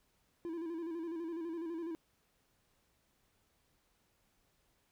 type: tone with vibrato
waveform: triangle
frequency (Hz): 332.6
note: E4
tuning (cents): +16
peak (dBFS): -36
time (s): 0.45-1.95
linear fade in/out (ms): 0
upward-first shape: square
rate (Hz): 12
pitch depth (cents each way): 57
effects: pink hiss -75 dBFS RMS until 4.91 s